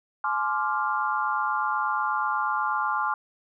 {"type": "chord", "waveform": "sine", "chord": "D half-diminished seventh", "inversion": "second", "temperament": "equal with one note detuned", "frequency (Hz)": [850.5, 1046.5, 1174.7, 1396.9], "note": ["Ab5", "C6", "D6", "F6"], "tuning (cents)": [41, 0, 0, 0], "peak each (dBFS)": -29, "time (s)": [0.24, 3.14], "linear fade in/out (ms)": 2, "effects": []}